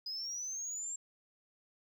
sine linear sweep, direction up, 4964 to 7490 Hz, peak -36 dBFS, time 0.06-0.96 s, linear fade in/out 5 ms, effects tanh soft clip ceiling -35 dBFS + 12-bit

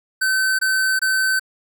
square tone bursts, 1533 Hz, G6, 39 cents flat, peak -17 dBFS, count 3, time 0.21-1.396 s, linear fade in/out 10 ms, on 380 ms, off 23 ms, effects none

